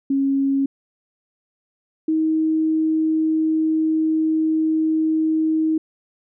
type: tone pair in turn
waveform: sine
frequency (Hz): 273.9 / 316.3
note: C#4 / D#4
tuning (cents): -21 / +29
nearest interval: major second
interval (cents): 250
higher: second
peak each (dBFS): -16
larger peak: neither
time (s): 0.1-0.66 / 2.08-5.78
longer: second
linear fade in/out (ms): 5
effects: none